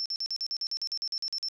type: tone bursts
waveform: sine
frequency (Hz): 5360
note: E8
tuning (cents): +28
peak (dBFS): -29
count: 15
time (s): 0-1.485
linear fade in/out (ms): 0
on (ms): 57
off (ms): 45
effects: none